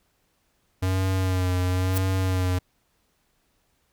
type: tone with vibrato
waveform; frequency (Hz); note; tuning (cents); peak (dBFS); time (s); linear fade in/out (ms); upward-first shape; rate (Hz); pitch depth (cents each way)
square; 92.7; F#2; +4; -22; 0.82-2.59; 10; sine; 0.98; 35
type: noise with exponential growth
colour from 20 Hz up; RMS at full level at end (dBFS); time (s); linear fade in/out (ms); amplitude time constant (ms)
blue; -24; 1.9-1.98; 5; 17
effects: pink hiss -69 dBFS RMS until 3.92 s